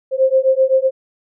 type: beating tone pair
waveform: sine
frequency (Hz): 523.3 / 531.1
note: C5 / C5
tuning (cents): 0 / +26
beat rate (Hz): 7.8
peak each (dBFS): -14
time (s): 0.11-0.91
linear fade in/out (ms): 50
effects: none